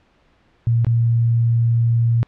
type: tone with dropouts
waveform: sine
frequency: 116.54 Hz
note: A#2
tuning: in tune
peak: -13 dBFS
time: 0.67-2.23 s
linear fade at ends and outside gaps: 0 ms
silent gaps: 0.847-0.867 s
effects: pink hiss -58 dBFS RMS until 2.27 s + low-pass 3000 Hz 12 dB/octave